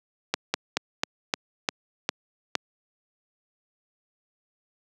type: slowing click train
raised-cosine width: 0.2 ms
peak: -5 dBFS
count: 8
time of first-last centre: 0.34-2.553 s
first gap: 200 ms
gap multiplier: 1.15
effects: high-pass 200 Hz 12 dB/octave